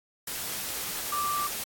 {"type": "tone in noise", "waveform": "sine", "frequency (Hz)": 1174.7, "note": "D6", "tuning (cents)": 0, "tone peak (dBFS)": -27, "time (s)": [1.12, 1.47], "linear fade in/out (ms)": 5, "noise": "white", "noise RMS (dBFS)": -34, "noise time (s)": [0.27, 1.64], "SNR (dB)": 4, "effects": ["AAC 64 kbps"]}